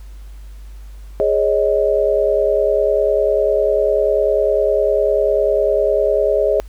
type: chord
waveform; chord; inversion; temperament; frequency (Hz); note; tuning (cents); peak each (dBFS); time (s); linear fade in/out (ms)
sine; Ab suspended fourth; none; equal with one note detuned; 415.3 / 554.4 / 624.4; Ab4 / Db5 / Eb5; 0 / 0 / +6; -17; 1.2-6.6; 0
effects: added 50 Hz sine -32 dBFS peak until 6.68 s + pink hiss -52 dBFS RMS until 6.68 s